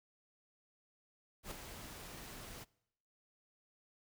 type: noise with ADSR envelope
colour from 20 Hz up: pink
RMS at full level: -44 dBFS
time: 1.43-2.65 s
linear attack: 83 ms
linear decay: 5 ms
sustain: -6 dB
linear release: 24 ms
effects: noise-tail reverb RT60 0.8 s tail -24 dB re dry